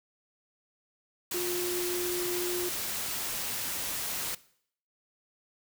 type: tone in noise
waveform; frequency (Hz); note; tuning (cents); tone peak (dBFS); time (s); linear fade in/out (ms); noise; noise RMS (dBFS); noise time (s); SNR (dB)
sine; 355.4; F4; +30; -31; 1.34-2.69; 5; white; -34; 1.31-4.35; 0
effects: noise-tail reverb RT60 0.6 s tail -19 dB re dry